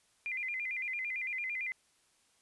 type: tone with vibrato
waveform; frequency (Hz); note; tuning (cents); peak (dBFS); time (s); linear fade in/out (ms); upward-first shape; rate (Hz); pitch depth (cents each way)
sine; 2217; C#7; 0; -34; 0.26-1.72; 0; square; 8.9; 140
effects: white hiss -70 dBFS RMS until 2.41 s + resampled to 24000 Hz

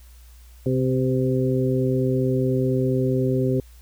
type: harmonic tone with a mistuned harmonic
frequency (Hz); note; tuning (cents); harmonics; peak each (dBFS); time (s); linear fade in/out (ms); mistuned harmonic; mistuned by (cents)
130; C3; -11; 1 / 2 / 3 / 4; -22 / -24 / -24 / -28; 0.66-3.6; 2; 4; -19
effects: added 60 Hz sine -44 dBFS peak until 3.81 s + white hiss -56 dBFS RMS until 3.81 s

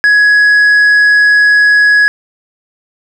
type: tone with tanh clipping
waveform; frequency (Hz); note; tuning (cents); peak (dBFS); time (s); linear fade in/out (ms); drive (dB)
triangle; 1675; G#6; +14; -5; 0.04-2.08; 0; 8
effects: none

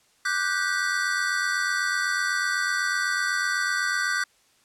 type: chord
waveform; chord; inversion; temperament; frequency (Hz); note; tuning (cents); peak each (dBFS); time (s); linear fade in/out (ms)
square; G major seventh; second; equal with one note detuned; 1174.7 / 1480 / 1568 / 1951.7; D6 / F#6 / G6 / B6; 0 / 0 / 0 / -21; -33 / -28 / -28 / -32; 0.25-4.24; 5
effects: white hiss -62 dBFS RMS until 4.64 s + low-pass 9000 Hz 12 dB/octave

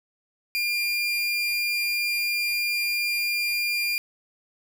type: tone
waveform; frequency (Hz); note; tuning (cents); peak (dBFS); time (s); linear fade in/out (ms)
30% pulse; 2401; D7; +38; -21; 0.55-3.98; 0
effects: none

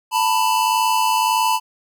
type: tone pair together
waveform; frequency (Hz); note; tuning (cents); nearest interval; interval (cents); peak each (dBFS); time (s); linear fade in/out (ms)
square; 887.3 / 989; A5 / B5; +14 / +2; major second; 188; -19; 0.11-1.6; 50
effects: none

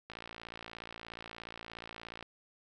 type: click train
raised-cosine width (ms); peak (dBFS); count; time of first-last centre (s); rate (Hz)
0.3; -28; 122; 0.1-2.227; 56.9
effects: none

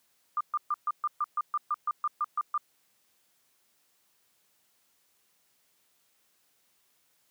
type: tone bursts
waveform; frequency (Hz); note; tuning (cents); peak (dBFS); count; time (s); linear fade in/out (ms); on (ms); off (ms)
sine; 1200; D6; +37; -25; 14; 0.37-2.578; 2; 37; 130
effects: white hiss -70 dBFS RMS until 7.3 s + high-pass 100 Hz 12 dB/octave

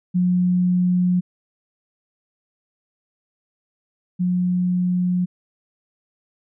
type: tone pair in turn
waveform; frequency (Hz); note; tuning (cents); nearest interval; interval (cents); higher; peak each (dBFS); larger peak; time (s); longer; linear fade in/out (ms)
sine; 179.9 / 179.9; F#3 / F#3; -48 / -48; unison; 0; neither; -15 / -17; first; 0.14-1.21 / 4.19-5.26; neither; 20
effects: none

